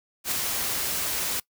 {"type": "noise with ADSR envelope", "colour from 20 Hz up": "white", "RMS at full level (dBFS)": -25, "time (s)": [0.24, 1.4], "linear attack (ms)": 75, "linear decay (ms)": 6, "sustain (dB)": -3, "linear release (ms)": 5, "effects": ["noise-tail reverb RT60 0.1 s tail -22 dB re dry"]}